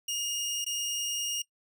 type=tone with dropouts; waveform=20% pulse; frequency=2845 Hz; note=F7; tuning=31 cents sharp; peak=-26 dBFS; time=0.08-1.42 s; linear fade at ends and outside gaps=5 ms; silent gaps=0.645-0.663 s; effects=noise-tail reverb RT60 0.1 s tail -20 dB re dry